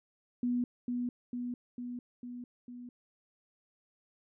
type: tone with echo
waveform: sine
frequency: 244.6 Hz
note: B3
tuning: 16 cents flat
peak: -28 dBFS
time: 0.43-0.64 s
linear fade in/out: 2 ms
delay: 450 ms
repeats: 5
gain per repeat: -3 dB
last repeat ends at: 2.89 s
effects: none